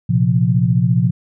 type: chord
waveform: sine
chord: Bb suspended second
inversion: none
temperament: just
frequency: 116.54 / 131.11 / 174.81 Hz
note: Bb2 / C3 / F3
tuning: 0 / +4 / +2 cents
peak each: -16 dBFS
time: 0.09-1.11 s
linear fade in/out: 10 ms
effects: none